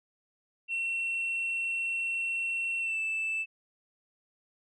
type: tone with pitch glide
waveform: sine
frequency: 2714 to 2641 Hz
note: E7 to E7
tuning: +50 to +3 cents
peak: -27 dBFS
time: 0.68-3.46 s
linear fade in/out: 50 ms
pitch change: -47 cents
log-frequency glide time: 2.8-2.99 s
effects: tanh soft clip ceiling -27 dBFS